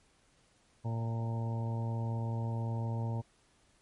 harmonic tone with a mistuned harmonic, 114.8 Hz, A#2, 26 cents flat, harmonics 1 / 2 / 3 / 4 / 5 / 6 / 7 / 8, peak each -32 / -42 / -49 / -49 / -48 / -53 / -50 / -47 dBFS, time 0.84-3.22 s, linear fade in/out 20 ms, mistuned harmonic 6, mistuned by -22 cents, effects pink hiss -68 dBFS RMS until 3.81 s + MP3 48 kbps

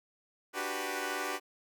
10% pulse chord, G major seventh, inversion second, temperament equal, 293.7 / 370 / 392 / 493.9 Hz, D4 / F#4 / G4 / B4, 0 / 0 / 0 / 0 cents, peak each -32 / -30 / -31 / -31 dBFS, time 0.53-1.4 s, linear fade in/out 50 ms, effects none

